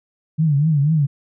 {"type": "tone with vibrato", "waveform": "sine", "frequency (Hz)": 150, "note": "D3", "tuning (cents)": 37, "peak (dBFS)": -13, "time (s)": [0.38, 1.07], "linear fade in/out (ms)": 20, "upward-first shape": "triangle", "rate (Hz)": 4.1, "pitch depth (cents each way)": 160, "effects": []}